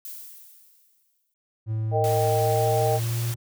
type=noise with exponential decay; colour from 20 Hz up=violet; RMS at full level=-36 dBFS; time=0.05-1.34 s; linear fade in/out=1 ms; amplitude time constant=280 ms
type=tone with pitch glide; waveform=triangle; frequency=110 to 117.22 Hz; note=A2 to A#2; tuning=0 to +10 cents; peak=-22 dBFS; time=1.66-3.36 s; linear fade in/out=50 ms; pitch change=+110 cents; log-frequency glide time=2.31-3.21 s
type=chord; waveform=sine; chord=Eb major; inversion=second; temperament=equal with one note detuned; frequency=457.4 / 622.3 / 784 Hz; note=Bb4 / Eb5 / G5; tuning=-33 / 0 / 0 cents; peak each=-25 dBFS; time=1.91-3 s; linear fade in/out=50 ms
type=noise; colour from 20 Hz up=white; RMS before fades=-36 dBFS; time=2.04-3.34 s; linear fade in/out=0 ms
effects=none